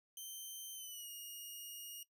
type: tone with pitch glide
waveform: 10% pulse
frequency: 3107 to 2866 Hz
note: G7 to F7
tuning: -16 to +44 cents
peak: -39 dBFS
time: 0.17-2.03 s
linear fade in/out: 2 ms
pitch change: -140 cents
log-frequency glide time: 0.74-1.09 s
effects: noise-tail reverb RT60 0.1 s tail -17 dB re dry